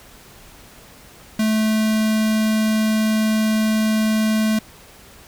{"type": "tone with notch filter", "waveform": "square", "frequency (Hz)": 217.7, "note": "A3", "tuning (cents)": -18, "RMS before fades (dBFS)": -18, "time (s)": [1.39, 4.59], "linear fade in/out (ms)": 5, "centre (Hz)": 860, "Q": 1.5, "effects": ["pink hiss -45 dBFS RMS until 5.27 s"]}